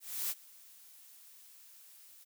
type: noise with ADSR envelope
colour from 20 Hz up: blue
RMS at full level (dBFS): -34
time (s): 0-2.25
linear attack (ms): 300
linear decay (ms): 41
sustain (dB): -23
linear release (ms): 22
effects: none